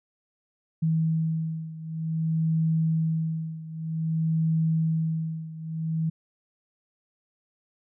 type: beating tone pair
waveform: sine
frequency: 160.7 / 161.23 Hz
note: E3 / E3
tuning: -44 / -38 cents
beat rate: 0.53 Hz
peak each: -25 / -28 dBFS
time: 0.82-6.1 s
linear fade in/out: 10 ms
effects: none